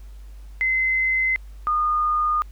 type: tone pair in turn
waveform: sine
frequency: 2056 / 1222.5 Hz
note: C7 / D#6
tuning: -31 / -31 cents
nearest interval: major sixth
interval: 900 cents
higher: first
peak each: -18 dBFS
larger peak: neither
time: 0.61-1.36 / 1.67-2.42 s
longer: neither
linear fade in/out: 0 ms
effects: added 50 Hz sine -37 dBFS peak until 2.51 s + pink hiss -58 dBFS RMS until 2.51 s